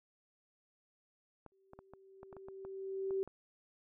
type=clicks; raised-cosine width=1 ms; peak=-37 dBFS; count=11; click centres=1.463 / 1.734 / 1.79 / 1.936 / 2.231 / 2.328 / 2.367 / 2.485 / 2.65 / 3.108 / 3.276 s
type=tone with exponential growth; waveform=sine; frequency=385.9 Hz; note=G4; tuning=27 cents flat; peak=-31 dBFS; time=1.52-3.23 s; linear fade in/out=0 ms; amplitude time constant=370 ms
effects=none